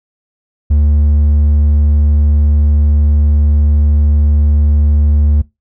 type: tone with hard clipping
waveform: sine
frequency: 73.9 Hz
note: D2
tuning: 11 cents sharp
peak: -8 dBFS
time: 0.7-5.42 s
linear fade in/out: 10 ms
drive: 3 dB
effects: noise-tail reverb RT60 0.2 s tail -20 dB re dry